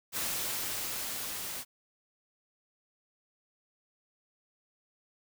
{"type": "noise with level ramp", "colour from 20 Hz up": "white", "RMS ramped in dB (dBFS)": [-33, -39], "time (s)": [0.12, 1.65], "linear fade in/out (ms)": 50, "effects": []}